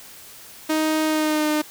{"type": "tone with pitch glide", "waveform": "sawtooth", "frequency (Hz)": [312.4, 303.7], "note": ["D#4", "D#4"], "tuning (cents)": [7, -42], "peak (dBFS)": -15, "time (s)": [0.69, 1.62], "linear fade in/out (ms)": 10, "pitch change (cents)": -49, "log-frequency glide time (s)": [1.05, 1.48], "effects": ["white hiss -43 dBFS RMS until 1.7 s"]}